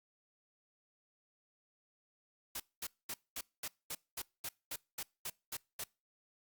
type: noise bursts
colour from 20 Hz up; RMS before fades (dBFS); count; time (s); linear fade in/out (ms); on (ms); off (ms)
white; -41; 13; 2.55-5.84; 5; 50; 220
effects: noise-tail reverb RT60 0.3 s tail -25 dB re dry + Opus 48 kbps